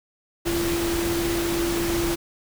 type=tone in noise; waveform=sine; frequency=340 Hz; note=F4; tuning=46 cents flat; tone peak=-23 dBFS; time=0.45-2.16 s; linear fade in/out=20 ms; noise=pink; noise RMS=-28 dBFS; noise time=0.45-2.16 s; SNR=+2 dB; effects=none